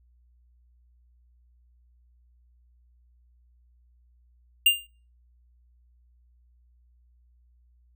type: tone with exponential decay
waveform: square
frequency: 2800 Hz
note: F7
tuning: 4 cents sharp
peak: -13 dBFS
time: 4.66-4.87 s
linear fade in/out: 5 ms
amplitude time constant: 44 ms
effects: noise-tail reverb RT60 0.4 s tail -22 dB re dry + added 60 Hz sine -58 dBFS peak until 7.95 s